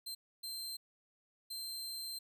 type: tone bursts at uneven times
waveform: sawtooth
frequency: 4133 Hz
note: C8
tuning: 22 cents flat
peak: -38 dBFS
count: 3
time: 0.06-0.15 / 0.43-0.77 / 1.5-2.19 s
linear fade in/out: 10 ms
effects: none